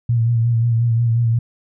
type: tone with vibrato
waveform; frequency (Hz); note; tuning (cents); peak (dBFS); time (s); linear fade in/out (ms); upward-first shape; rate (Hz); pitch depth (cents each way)
sine; 116.54; A#2; 0; -13; 0.09-1.39; 5; sine; 5.6; 42
effects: none